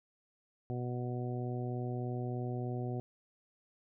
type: harmonic tone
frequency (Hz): 123.3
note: B2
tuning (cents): -2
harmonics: 1 / 2 / 3 / 4 / 5 / 6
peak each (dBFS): -36 / -42 / -42 / -48 / -49 / -47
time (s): 0.7-3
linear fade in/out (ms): 0
effects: none